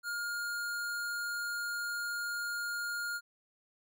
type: tone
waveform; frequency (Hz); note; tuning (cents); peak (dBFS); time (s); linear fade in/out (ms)
square; 1417; F6; +25; -35; 0.03-3.21; 50
effects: none